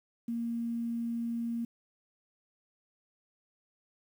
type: tone with quantisation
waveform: sine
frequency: 233.1 Hz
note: A#3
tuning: in tune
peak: -31 dBFS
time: 0.28-1.65 s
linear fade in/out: 5 ms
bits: 10
effects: none